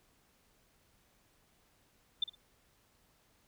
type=tone with echo; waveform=sine; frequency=3554 Hz; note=A7; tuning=17 cents sharp; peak=-27 dBFS; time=2.22-2.24 s; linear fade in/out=5 ms; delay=56 ms; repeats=2; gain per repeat=-14 dB; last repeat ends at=2.352 s; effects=pink hiss -70 dBFS RMS until 3.47 s